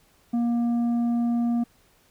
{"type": "tone with tanh clipping", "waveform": "triangle", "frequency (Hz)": 236.5, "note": "A#3", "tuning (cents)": 25, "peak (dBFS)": -22, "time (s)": [0.33, 1.64], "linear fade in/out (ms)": 10, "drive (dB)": 10, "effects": ["pink hiss -61 dBFS RMS until 2.1 s"]}